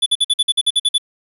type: tone bursts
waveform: square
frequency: 3465 Hz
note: A7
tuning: 27 cents flat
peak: -12 dBFS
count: 11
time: 0.02-0.982 s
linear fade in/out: 10 ms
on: 42 ms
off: 50 ms
effects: resampled to 32000 Hz + 8-bit